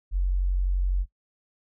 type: tone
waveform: sine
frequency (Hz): 45.89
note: F#1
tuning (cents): -14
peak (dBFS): -21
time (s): 0.11-1.06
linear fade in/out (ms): 50
effects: noise-tail reverb RT60 0.1 s tail -21 dB re dry